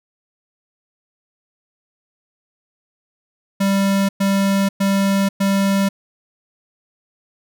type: tone bursts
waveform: square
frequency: 196.5 Hz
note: G3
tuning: 4 cents sharp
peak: -15 dBFS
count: 4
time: 3.6-5.89 s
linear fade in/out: 10 ms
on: 490 ms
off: 110 ms
effects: none